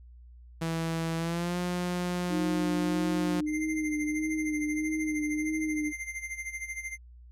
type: tone with pitch glide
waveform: sawtooth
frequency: 164.1 to 177.92 Hz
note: E3 to F3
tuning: -8 to +32 cents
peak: -25 dBFS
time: 0.61-3.41 s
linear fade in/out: 10 ms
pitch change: +140 cents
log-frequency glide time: 1.17-1.58 s
type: tone with vibrato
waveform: sine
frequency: 307 Hz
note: D#4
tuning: 23 cents flat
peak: -28 dBFS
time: 2.29-5.93 s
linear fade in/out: 50 ms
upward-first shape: sine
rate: 1.6 Hz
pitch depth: 33 cents each way
type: tone with tremolo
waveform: square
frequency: 2093 Hz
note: C7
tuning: in tune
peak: -33 dBFS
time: 3.46-6.98 s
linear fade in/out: 50 ms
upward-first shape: sine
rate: 13 Hz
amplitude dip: 75%
effects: added 60 Hz sine -48 dBFS peak until 7.31 s + low-pass 12000 Hz 12 dB/octave